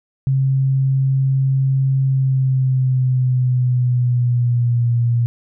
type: tone with pitch glide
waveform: sine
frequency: 134.1 to 118.78 Hz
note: C3 to A#2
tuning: +43 to +33 cents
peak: -13 dBFS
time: 0.27-5.26 s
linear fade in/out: 0 ms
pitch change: -210 cents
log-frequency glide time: 2.03-4.92 s
effects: none